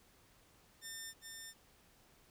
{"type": "tone with echo", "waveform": "10% pulse", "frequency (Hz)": 1800, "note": "A6", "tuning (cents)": 39, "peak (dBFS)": -36, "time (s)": [0.81, 1.14], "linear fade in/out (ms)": 50, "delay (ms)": 400, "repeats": 1, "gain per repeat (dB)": -3, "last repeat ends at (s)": 1.54, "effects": ["pink hiss -67 dBFS RMS until 2.3 s"]}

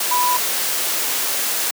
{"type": "tone in noise", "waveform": "sine", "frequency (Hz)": 987.8, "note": "B5", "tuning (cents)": 0, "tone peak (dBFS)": -16, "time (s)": [0.11, 0.37], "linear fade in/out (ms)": 5, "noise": "white", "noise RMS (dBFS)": -21, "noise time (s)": [0, 1.71], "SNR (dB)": 2, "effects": ["high-pass 300 Hz 12 dB/octave"]}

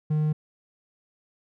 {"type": "tone", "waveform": "triangle", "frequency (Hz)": 153, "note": "D#3", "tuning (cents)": -29, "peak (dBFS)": -19, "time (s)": [0.1, 0.33], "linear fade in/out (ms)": 10, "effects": []}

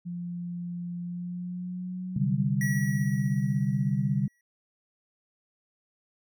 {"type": "tone with pitch glide", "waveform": "sine", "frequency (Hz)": [174.61, 184.67], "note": ["F3", "F#3"], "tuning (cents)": [0, -3], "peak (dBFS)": -32, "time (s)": [0.05, 2.45], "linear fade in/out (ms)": 20, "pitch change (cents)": 97, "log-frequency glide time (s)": [1.01, 2.21]}
{"type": "chord", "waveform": "sine", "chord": "C suspended second", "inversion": "none", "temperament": "just", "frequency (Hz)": [130.81, 147.16, 196.22], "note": ["C3", "D3", "G3"], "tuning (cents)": [0, 4, 2], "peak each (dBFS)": -28, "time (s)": [2.16, 4.28], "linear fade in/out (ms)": 5}
{"type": "tone with exponential decay", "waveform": "square", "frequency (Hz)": 1928, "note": "B6", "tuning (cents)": -42, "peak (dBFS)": -30, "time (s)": [2.61, 4.41], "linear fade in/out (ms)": 2, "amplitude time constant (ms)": 390}
{"effects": []}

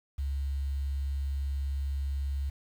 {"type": "tone", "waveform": "sine", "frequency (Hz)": 69.3, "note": "C#2", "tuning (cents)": 0, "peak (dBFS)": -28, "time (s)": [0.18, 2.5], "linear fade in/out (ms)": 10, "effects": ["tanh soft clip ceiling -24 dBFS", "9-bit"]}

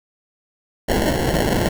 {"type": "noise with sample-and-hold", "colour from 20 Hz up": "blue", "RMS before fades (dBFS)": -19, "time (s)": [0.88, 1.69], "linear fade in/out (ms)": 10, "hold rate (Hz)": 1225, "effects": []}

